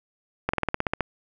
slowing click train, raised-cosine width 0.5 ms, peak -8 dBFS, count 10, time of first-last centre 0.49-1.007 s, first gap 45 ms, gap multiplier 1.06, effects none

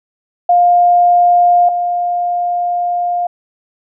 sine tone pair in turn, 705 / 705 Hz, F5 / F5, +16 / +16 cents, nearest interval unison, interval 0 cents, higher neither, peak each -6 / -13 dBFS, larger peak first, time 0.49-1.69 / 1.69-3.27 s, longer second, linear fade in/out 5 ms, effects none

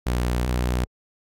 sawtooth tone pair in turn, 60.7 / 61.48 Hz, B1 / B1, -29 / -7 cents, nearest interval unison, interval 22 cents, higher second, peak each -17 dBFS, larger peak neither, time 0.06-0.47 / 0.47-0.85 s, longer first, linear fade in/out 10 ms, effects AAC 64 kbps

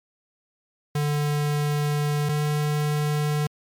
square tone pair in turn, 147.4 / 149.03 Hz, D3 / D3, +7 / +26 cents, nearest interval unison, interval 19 cents, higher second, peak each -22 dBFS, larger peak neither, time 0.95-2.29 / 2.29-3.47 s, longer first, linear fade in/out 5 ms, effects MP3 96 kbps

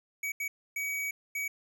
square tone bursts at uneven times, 2266 Hz, C#7, 37 cents sharp, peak -32 dBFS, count 4, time 0.23-0.32 / 0.4-0.48 / 0.76-1.11 / 1.35-1.48 s, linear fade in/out 5 ms, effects none

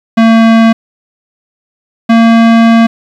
square tone pair in turn, 226.2 / 228.7 Hz, A3 / A#3, +48 / -33 cents, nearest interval unison, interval 19 cents, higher second, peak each -3 dBFS, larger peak neither, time 0.17-0.73 / 2.09-2.87 s, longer second, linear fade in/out 10 ms, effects low-pass 3000 Hz 12 dB/octave + 7-bit

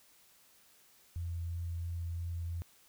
sine tone with vibrato, 85.1 Hz, F2, 44 cents flat, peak -35 dBFS, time 1.16-2.62 s, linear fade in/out 0 ms, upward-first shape sine, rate 2.9 Hz, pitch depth 10 cents each way, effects white hiss -64 dBFS RMS until 2.88 s

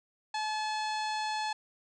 harmonic tone with a mistuned harmonic, 860 Hz, A5, 40 cents flat, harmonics 1 / 2 / 3 / 4 / 5 / 6 / 7 / 8 / 9 / 10, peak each -32 / -40 / -43 / -45 / -41 / -51 / -54 / -53 / -56 / -57 dBFS, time 0.34-1.53 s, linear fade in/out 5 ms, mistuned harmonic 7, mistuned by +59 cents, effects none

